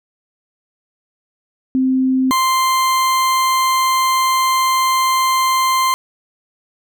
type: tone pair in turn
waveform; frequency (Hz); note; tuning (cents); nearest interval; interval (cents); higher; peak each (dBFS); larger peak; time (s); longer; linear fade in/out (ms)
sine / 40% pulse; 260.6 / 1045.2; C4 / C6; -7 / -2; 2 octaves; 2405; second; -12; neither; 1.75-2.31 / 2.31-5.94; second; 0
effects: none